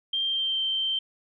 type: tone with pitch glide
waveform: sine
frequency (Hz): 3175 to 3126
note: G7 to G7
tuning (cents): +21 to -6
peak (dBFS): -24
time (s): 0.13-0.99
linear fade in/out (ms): 5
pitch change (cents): -27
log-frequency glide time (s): 0.24-0.61
effects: none